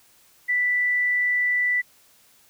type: tone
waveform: sine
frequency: 1975.5 Hz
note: B6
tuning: in tune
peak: -19 dBFS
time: 0.48-1.82 s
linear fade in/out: 20 ms
effects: white hiss -57 dBFS RMS until 2.49 s